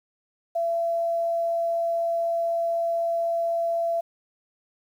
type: tone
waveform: sine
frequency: 674 Hz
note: E5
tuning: 38 cents sharp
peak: -22 dBFS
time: 0.55-4.01 s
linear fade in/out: 10 ms
effects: 9-bit